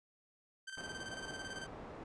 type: tone with tremolo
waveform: sawtooth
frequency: 1556 Hz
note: G6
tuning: 13 cents flat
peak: -39 dBFS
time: 0.67-1.67 s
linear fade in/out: 10 ms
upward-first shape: square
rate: 18 Hz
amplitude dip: 55%
type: low-pass noise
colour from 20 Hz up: white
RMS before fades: -49 dBFS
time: 0.77-2.04 s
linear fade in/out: 5 ms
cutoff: 760 Hz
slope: 12 dB/octave
effects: resampled to 22050 Hz